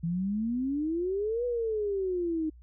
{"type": "exponential two-way sweep", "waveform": "sine", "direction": "up then down", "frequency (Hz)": [162.8, 493.9, 307.9], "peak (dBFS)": -27, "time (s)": [0.03, 2.5], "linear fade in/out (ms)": 10, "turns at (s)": 1.45, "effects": ["added 60 Hz sine -49 dBFS peak until 2.62 s"]}